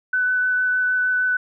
sine tone with vibrato, 1500 Hz, F#6, 23 cents sharp, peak -17 dBFS, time 0.13-1.37 s, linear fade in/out 5 ms, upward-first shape sine, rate 6.5 Hz, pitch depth 9 cents each way, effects none

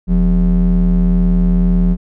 triangle ring-modulated tone, 110 Hz, A2, in tune, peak -4 dBFS, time 0.07-1.97 s, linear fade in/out 50 ms, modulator 69 Hz, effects none

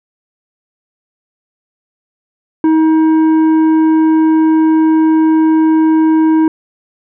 sine tone with tanh clipping, 317.3 Hz, D#4, 34 cents sharp, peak -8 dBFS, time 2.64-6.48 s, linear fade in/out 2 ms, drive 8 dB, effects none

